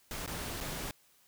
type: noise with dropouts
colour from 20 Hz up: pink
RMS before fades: -39 dBFS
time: 0.11-0.91 s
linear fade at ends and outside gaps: 1 ms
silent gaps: 0.262-0.276 / 0.604-0.609 s
effects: white hiss -66 dBFS RMS until 1.27 s